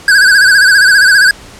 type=tone with vibrato; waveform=square; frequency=1571 Hz; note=G6; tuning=3 cents sharp; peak=-4 dBFS; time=0.08-1.31 s; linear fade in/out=2 ms; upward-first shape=sine; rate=15 Hz; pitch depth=100 cents each way; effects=pink hiss -34 dBFS RMS until 1.59 s + low-pass 9000 Hz 12 dB/octave